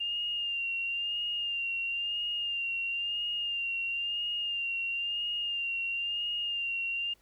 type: tone with vibrato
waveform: sine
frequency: 2800 Hz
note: F7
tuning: 4 cents sharp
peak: -30 dBFS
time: 0-7.14 s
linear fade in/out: 10 ms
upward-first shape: sine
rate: 0.99 Hz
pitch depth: 36 cents each way
effects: added 50 Hz sine -65 dBFS peak until 7.21 s + pink hiss -67 dBFS RMS until 7.21 s